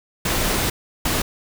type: noise bursts at uneven times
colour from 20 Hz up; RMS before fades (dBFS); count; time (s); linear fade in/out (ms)
pink; -21; 2; 0.25-0.7 / 1.05-1.22; 5
effects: none